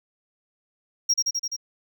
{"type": "tone with echo", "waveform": "triangle", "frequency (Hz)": 5610, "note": "F8", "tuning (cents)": 7, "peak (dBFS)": -16, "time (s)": [1.09, 1.14], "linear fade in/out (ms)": 10, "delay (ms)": 85, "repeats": 5, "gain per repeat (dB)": -2, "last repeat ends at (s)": 1.565, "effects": []}